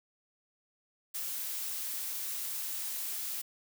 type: noise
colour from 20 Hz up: blue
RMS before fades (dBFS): -37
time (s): 1.14-3.42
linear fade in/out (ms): 10
effects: none